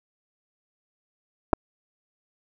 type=clicks; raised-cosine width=1 ms; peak=-5 dBFS; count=2; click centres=1.531 / 1.534 s; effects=none